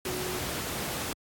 sine tone in noise, 366.8 Hz, F#4, 15 cents flat, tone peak -35 dBFS, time 0.06-0.39 s, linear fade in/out 2 ms, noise pink, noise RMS -33 dBFS, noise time 0.05-1.13 s, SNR -5 dB, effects high-pass 80 Hz 12 dB/octave + AAC 64 kbps

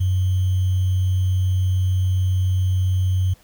sine tone with sample-and-hold, 92.7 Hz, F#2, 4 cents sharp, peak -16 dBFS, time 0-3.34 s, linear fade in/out 10 ms, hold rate 3150 Hz, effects pink hiss -54 dBFS RMS until 3.43 s

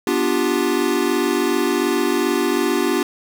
square chord, G dominant seventh, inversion first, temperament equal, 246.9 / 293.7 / 349.2 / 392 Hz, B3 / D4 / F4 / G4, 0 / 0 / 0 / 0 cents, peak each -25 / -23 / -22 / -23 dBFS, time 0.07-3.03 s, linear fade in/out 2 ms, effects none

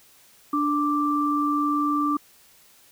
sine tone pair together, 293.7 / 1174.8 Hz, D4 / D6, 0 / 0 cents, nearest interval 2 octaves, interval 2400 cents, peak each -23 dBFS, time 0.53-2.17 s, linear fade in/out 5 ms, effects white hiss -55 dBFS RMS until 2.91 s

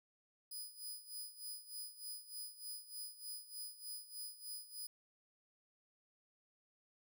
10% pulse tone with tremolo, 4978 Hz, D#8, in tune, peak -37 dBFS, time 0.51-4.87 s, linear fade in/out 5 ms, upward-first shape sine, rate 3.3 Hz, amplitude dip 80%, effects none

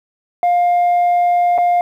sine tone with dropouts, 705 Hz, F5, 16 cents sharp, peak -8 dBFS, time 0.43-1.81 s, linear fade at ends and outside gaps 1 ms, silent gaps 1.579-1.584 s, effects tanh soft clip ceiling -10 dBFS + 8-bit

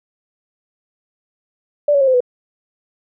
sine tone with pitch steps, 585 / 561.2 / 538.3 / 516.4 / 495.3 Hz, D5 / C#5 / C5 / C5 / B4, -7 / +21 / +49 / -23 / +5 cents, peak -10 dBFS, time 1.88-2.205 s, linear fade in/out 5 ms, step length 65 ms, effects none

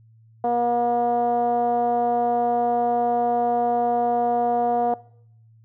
10% pulse tone with low-pass filter, 239.3 Hz, A#3, 46 cents sharp, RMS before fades -22 dBFS, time 0.44-4.94 s, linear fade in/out 2 ms, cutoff 680 Hz, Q 4.2, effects noise-tail reverb RT60 0.7 s tail -22 dB re dry + added 112 Hz sine -50 dBFS peak until 5.64 s

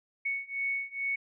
sine beating tone pair, 2217 / 2219.3 Hz, C#7 / C#7, 0 / +1 cents, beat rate 2.3 Hz, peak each -34 / -33 dBFS, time 0.25-1.16 s, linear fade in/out 10 ms, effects none

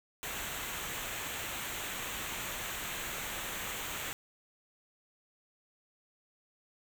pink noise with comb filter, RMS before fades -39 dBFS, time 0.23-4.13 s, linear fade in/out 0 ms, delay 0.2 ms, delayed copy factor -0.65, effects none

